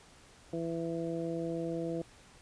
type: harmonic tone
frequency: 166.4 Hz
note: E3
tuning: 17 cents sharp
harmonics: 1 / 2 / 3 / 4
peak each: -39 / -36 / -38 / -43 dBFS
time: 0.53-2.02 s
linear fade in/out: 2 ms
effects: pink hiss -58 dBFS RMS until 2.41 s + resampled to 22050 Hz